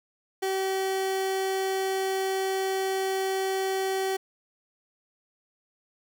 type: tone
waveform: 30% pulse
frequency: 383 Hz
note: G4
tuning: 40 cents flat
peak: -23 dBFS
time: 0.42-4.17 s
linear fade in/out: 10 ms
effects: none